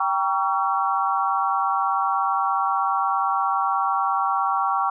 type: chord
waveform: sine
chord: G diminished seventh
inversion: none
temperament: just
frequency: 784 / 940.8 / 1128.9 / 1354.7 Hz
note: G5 / Bb5 / Db6 / Fb6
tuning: 0 / +16 / +31 / +47 cents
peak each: -24 / -27 / -23 / -27 dBFS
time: 0-4.9 s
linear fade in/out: 5 ms
effects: none